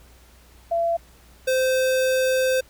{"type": "tone pair in turn", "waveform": ["sine", "square"], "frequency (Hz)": [676, 518.3], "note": ["E5", "C5"], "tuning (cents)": [43, -16], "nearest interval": "perfect fourth", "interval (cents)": 459, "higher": "first", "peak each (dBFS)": -19, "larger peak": "neither", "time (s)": [[0.71, 0.97], [1.47, 2.61]], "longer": "second", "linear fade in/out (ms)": 10, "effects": ["added 60 Hz sine -51 dBFS peak until 2.69 s", "pink hiss -54 dBFS RMS until 2.69 s"]}